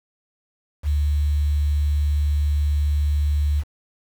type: tone with quantisation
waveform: sine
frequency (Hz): 73.42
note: D2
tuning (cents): 0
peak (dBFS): -17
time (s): 0.83-3.64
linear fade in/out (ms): 50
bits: 7
effects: none